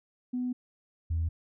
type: tone pair in turn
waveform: sine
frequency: 249.2 / 81.94 Hz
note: B3 / E2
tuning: +16 / -10 cents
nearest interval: octave + perfect fifth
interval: 1926 cents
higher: first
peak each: -28 / -25 dBFS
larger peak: second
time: 0.33-0.53 / 1.1-1.29 s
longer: first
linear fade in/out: 10 ms
effects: tanh soft clip ceiling -23 dBFS